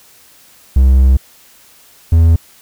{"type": "tone pair in turn", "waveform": "triangle", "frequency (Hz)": [65.41, 82.41], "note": ["C2", "E2"], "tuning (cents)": [0, 0], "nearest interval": "major third", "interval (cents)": 400, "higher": "second", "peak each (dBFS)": -3, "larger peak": "neither", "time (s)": [[0.76, 1.17], [2.12, 2.36]], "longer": "first", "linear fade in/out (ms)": 5, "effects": ["white hiss -45 dBFS RMS until 2.61 s"]}